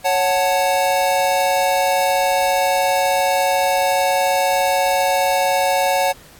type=chord; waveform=square; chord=F# minor; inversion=second; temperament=equal; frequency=554.4 / 740 / 880 Hz; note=C#5 / F#5 / A5; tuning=0 / 0 / 0 cents; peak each=-20 / -19 / -22 dBFS; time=0.04-6.13 s; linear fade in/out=20 ms; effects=pink hiss -45 dBFS RMS until 6.39 s + AAC 64 kbps